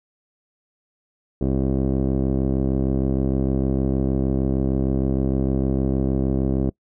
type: tone with low-pass filter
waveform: 15% pulse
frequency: 66.5 Hz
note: C2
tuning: 29 cents sharp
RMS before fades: -21 dBFS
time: 1.41-6.7 s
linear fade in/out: 5 ms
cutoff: 420 Hz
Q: 4.2
effects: noise-tail reverb RT60 0.1 s tail -24 dB re dry